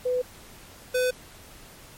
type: tone pair in turn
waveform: sine / square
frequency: 500 / 503.5 Hz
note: B4 / B4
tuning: +21 / +33 cents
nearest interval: unison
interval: 12 cents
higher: second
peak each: -22 dBFS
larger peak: neither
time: 0.05-0.22 / 0.94-1.11 s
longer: neither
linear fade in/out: 10 ms
effects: pink hiss -48 dBFS RMS until 1.97 s + MP3 64 kbps